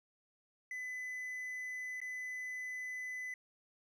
triangle tone with dropouts, 2007 Hz, B6, 27 cents sharp, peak -38 dBFS, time 0.71-3.34 s, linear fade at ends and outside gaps 2 ms, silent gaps 2.003-2.015 s, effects none

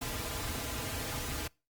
pink noise with comb filter, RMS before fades -37 dBFS, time 0.01-1.48 s, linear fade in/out 10 ms, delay 5.4 ms, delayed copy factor -0.85, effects noise-tail reverb RT60 0.3 s tail -26 dB re dry + Opus 48 kbps

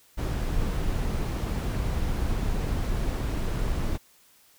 brown noise, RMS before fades -27 dBFS, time 0.17-3.98 s, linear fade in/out 20 ms, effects white hiss -59 dBFS RMS until 4.58 s

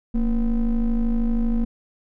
triangle ring-modulated tone, 128.4 Hz, C3, 32 cents flat, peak -13 dBFS, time 0.14-1.65 s, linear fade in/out 10 ms, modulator 102 Hz, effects none

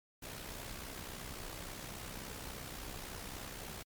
pink noise with amplitude modulation, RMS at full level -43 dBFS, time 0.22-3.83 s, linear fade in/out 10 ms, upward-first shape sine, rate 63.6 Hz, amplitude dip 55%, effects MP3 96 kbps

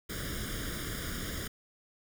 pink noise with comb filter, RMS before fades -37 dBFS, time 0.09-1.48 s, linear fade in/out 10 ms, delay 0.58 ms, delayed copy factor +0.9, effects none

